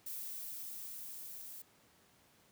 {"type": "noise with level ramp", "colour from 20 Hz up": "violet", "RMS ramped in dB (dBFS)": [-43, -49], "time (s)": [0.06, 1.62], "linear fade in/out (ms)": 5, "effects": ["pink hiss -67 dBFS RMS until 2.51 s", "high-pass 100 Hz 12 dB/octave"]}